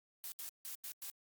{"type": "noise bursts at uneven times", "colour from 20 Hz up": "blue", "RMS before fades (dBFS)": -45, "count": 5, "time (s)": [[0.24, 0.32], [0.39, 0.49], [0.65, 0.75], [0.84, 0.92], [1.02, 1.1]], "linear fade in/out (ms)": 0, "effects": ["Opus 48 kbps"]}